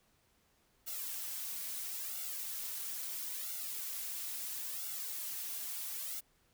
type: noise with flanger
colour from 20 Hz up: blue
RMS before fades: -41 dBFS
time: 0.86-6.21 s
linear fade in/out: 20 ms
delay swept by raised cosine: 1.4 to 4.3 ms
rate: 0.75 Hz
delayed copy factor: +0.9
effects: pink hiss -72 dBFS RMS until 6.53 s